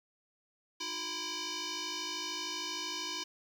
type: tone with frequency modulation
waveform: sine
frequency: 971 Hz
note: B5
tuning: 30 cents flat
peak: -34 dBFS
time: 0.8-3.24 s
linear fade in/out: 10 ms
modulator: 665 Hz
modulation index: 7.7
effects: tanh soft clip ceiling -32 dBFS + 10-bit